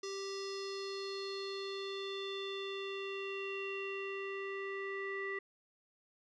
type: tone with low-pass filter sweep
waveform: square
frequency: 392 Hz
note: G4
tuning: in tune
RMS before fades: -41 dBFS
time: 0.03-5.39 s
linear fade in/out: 5 ms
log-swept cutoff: 5500 to 2000 Hz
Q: 5.7
effects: none